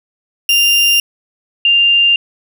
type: tone pair in turn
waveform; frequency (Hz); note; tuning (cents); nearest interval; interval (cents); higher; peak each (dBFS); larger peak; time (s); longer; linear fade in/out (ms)
35% pulse / sine; 2794 / 2794; F7 / F7; 0 / 0; unison; 0; neither; -7; neither; 0.49-1 / 1.65-2.16; neither; 2
effects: none